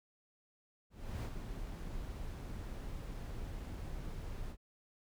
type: noise with ADSR envelope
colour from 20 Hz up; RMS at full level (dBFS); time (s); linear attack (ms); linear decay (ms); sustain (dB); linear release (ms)
brown; -37; 0.9-4.57; 330; 66; -6; 70
effects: none